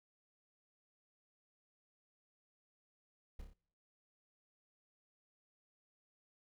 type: noise with echo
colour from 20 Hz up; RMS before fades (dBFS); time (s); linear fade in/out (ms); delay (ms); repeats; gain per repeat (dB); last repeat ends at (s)
brown; -45; 3.39-3.42; 5; 29; 4; -4; 3.536
effects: noise-tail reverb RT60 0.7 s tail -25 dB re dry